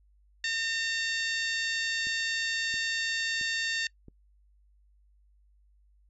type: harmonic tone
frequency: 909 Hz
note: A#5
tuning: 44 cents flat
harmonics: 2 / 3 / 4 / 5 / 6 / 7 / 8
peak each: -31 / -36 / -36 / -37 / -43 / -45 / -43 dBFS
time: 0.44-3.87 s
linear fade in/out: 2 ms
type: click train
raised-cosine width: 3 ms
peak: -35 dBFS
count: 4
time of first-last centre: 2.07-4.083 s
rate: 1.49 Hz
effects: noise-tail reverb RT60 0.1 s tail -24 dB re dry + added 50 Hz sine -60 dBFS peak until 6.09 s